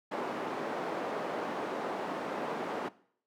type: band-pass noise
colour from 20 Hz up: white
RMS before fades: -36 dBFS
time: 0.11-2.89 s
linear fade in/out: 10 ms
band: 230 to 800 Hz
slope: 12 dB/octave
effects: noise-tail reverb RT60 0.6 s tail -20 dB re dry + high-pass 150 Hz 12 dB/octave